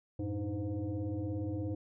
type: tone with frequency modulation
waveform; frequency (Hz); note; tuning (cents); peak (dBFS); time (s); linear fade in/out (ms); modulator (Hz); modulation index
sine; 110; A2; 0; -33; 0.19-1.75; 5; 203; 1.6
effects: none